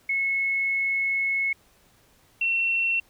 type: tone pair in turn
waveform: sine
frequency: 2188 / 2713 Hz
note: C#7 / E7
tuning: -23 / +49 cents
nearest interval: major third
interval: 372 cents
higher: second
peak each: -22 / -21 dBFS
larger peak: second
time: 0.09-1.53 / 2.41-3 s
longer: first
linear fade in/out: 5 ms
effects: pink hiss -60 dBFS RMS until 3.09 s